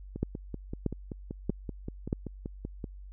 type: two click trains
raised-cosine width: 3 ms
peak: -23 / -15 dBFS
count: 15 / 4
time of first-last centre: 0.16-2.842 / 0.23-2.129 s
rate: 5.22 / 1.58 Hz
effects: added 48 Hz sine -43 dBFS peak until 3.12 s